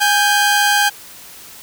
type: tone pair together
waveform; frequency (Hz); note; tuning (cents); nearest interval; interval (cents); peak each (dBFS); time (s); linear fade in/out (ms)
sawtooth; 824.2 / 1568; G#5 / G6; -13 / 0; major seventh; 1113; -11; 0-0.9; 20
effects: white hiss -38 dBFS RMS until 1.62 s